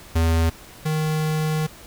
square tone pair in turn, 82.1 / 155.52 Hz, E2 / D#3, -6 / 0 cents, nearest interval major seventh, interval 1106 cents, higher second, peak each -17 / -21 dBFS, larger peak first, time 0.15-0.5 / 0.85-1.67 s, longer second, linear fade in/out 10 ms, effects pink hiss -44 dBFS RMS until 1.86 s

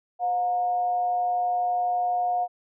sine tone with amplitude modulation, 718 Hz, F5, 48 cents sharp, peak -20 dBFS, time 0.19-2.48 s, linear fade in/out 50 ms, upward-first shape sine, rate 212 Hz, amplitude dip 40%, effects none

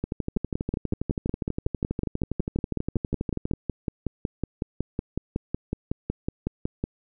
two click trains, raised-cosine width 3 ms, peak -13 / -14 dBFS, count 36 / 44, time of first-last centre 0.37-6.84 / 0.04-3.536 s, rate 5.41 / 12.3 Hz, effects none

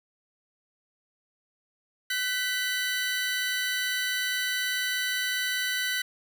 25% pulse tone pair together, 1513.1 / 1975.5 Hz, F#6 / B6, +38 / 0 cents, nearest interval perfect fourth, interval 462 cents, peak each -26 dBFS, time 2.1-6.02 s, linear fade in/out 5 ms, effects none

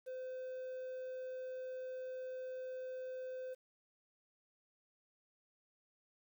triangle tone with quantisation, 514 Hz, C5, 31 cents flat, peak -40 dBFS, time 0.06-3.55 s, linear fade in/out 20 ms, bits 11, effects none

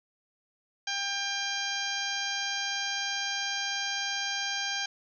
harmonic tone, 797 Hz, G5, 28 cents sharp, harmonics 1 / 2 / 3 / 4 / 5 / 6 / 7 / 8, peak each -39 / -35 / -39 / -36 / -40 / -38 / -40 / -40 dBFS, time 0.87-4.86 s, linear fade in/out 5 ms, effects none

